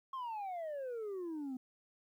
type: exponential sweep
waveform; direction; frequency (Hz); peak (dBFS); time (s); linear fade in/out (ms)
sine; down; 1087 to 250; -36; 0.13-1.57; 5
effects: tanh soft clip ceiling -38 dBFS + 12-bit